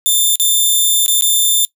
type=tone with dropouts; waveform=10% pulse; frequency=3567 Hz; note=A7; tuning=23 cents sharp; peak=-3 dBFS; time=0.06-1.65 s; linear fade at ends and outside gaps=0 ms; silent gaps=0.356-0.398 / 1.062-1.08 / 1.21-1.222 s; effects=noise-tail reverb RT60 0.1 s tail -21 dB re dry